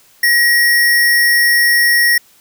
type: tone with sample-and-hold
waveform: sine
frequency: 1900 Hz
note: A#6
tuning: 33 cents sharp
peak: -8 dBFS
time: 0.23-2.18 s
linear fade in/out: 5 ms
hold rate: 7350 Hz
effects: white hiss -49 dBFS RMS until 2.4 s